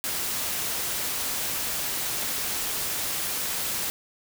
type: noise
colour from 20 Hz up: white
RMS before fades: -29 dBFS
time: 0.04-3.9 s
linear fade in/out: 0 ms
effects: none